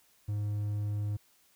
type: tone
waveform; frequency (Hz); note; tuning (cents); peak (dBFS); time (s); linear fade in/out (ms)
triangle; 103.83; G#2; 0; -28; 0.28-1.17; 10
effects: white hiss -66 dBFS RMS until 1.55 s